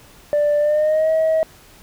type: tone with pitch glide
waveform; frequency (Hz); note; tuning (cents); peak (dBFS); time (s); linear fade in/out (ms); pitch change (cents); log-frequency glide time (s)
sine; 589 to 638.6; D5 to D#5; +5 to +45; -12; 0.33-1.43; 0; +140; 0.59-1.11
effects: tanh soft clip ceiling -12 dBFS + pink hiss -47 dBFS RMS until 1.82 s